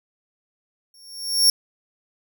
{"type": "tone with exponential growth", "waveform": "sawtooth", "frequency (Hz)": 5500, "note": "F8", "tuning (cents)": -27, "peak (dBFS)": -8, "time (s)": [0.94, 1.5], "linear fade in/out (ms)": 2, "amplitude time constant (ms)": 120, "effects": []}